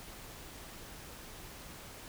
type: silence
effects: pink hiss -49 dBFS RMS until 2.08 s